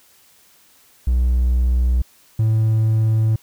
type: tone pair in turn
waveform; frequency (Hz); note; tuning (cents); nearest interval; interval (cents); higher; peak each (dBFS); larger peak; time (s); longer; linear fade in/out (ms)
triangle; 61.74 / 110.36; B1 / A2; 0 / +6; minor seventh; 1006; second; -11; neither; 1.07-2.02 / 2.39-3.36; second; 5
effects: tanh soft clip ceiling -7 dBFS + white hiss -53 dBFS RMS until 3.42 s